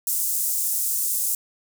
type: high-pass noise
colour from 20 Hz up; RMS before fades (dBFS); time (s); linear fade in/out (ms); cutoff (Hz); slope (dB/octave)
pink; -24; 0.07-1.35; 2; 7600; 24
effects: none